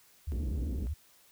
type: tone with vibrato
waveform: sine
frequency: 66.9 Hz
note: C2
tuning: 39 cents sharp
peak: -31 dBFS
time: 0.27-0.94 s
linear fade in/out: 10 ms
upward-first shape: sine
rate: 8.1 Hz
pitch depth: 260 cents each way
type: low-pass noise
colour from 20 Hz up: white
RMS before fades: -41 dBFS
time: 0.32-0.87 s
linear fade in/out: 0 ms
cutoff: 320 Hz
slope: 24 dB/octave
effects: white hiss -62 dBFS RMS until 1.31 s